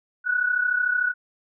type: tone pair together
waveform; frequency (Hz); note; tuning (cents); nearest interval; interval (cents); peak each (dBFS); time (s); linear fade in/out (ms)
sine; 1466.6 / 1500; F#6 / F#6; -16 / +23; unison; 39; -21 / -26; 0.24-1.14; 50
effects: none